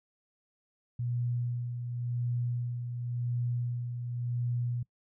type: tone with tremolo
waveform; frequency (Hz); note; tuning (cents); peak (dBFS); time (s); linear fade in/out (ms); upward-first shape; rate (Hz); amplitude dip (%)
sine; 121.1; B2; -34; -28; 0.99-4.83; 5; sine; 0.92; 50
effects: noise-tail reverb RT60 0.1 s tail -23 dB re dry